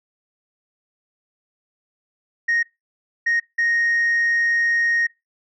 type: tone bursts at uneven times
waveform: sine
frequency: 1864.7 Hz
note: A#6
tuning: in tune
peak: -15 dBFS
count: 3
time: 2.48-2.63 / 3.26-3.4 / 3.58-5.07 s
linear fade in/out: 10 ms
effects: noise-tail reverb RT60 0.2 s tail -21 dB re dry + tanh soft clip ceiling -14 dBFS